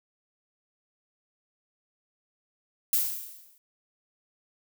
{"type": "noise with exponential decay", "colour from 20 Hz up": "violet", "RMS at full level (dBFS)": -22, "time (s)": [2.93, 3.58], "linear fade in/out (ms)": 1, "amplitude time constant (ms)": 140, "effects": []}